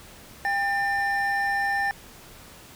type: tone pair together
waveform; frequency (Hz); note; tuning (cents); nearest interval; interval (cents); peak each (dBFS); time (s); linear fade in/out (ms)
triangle; 798 / 1793.5; G5 / A6; +31 / +33; octave + major second; 1402; -24 / -23; 0.45-1.91; 0
effects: pink hiss -47 dBFS RMS until 2.75 s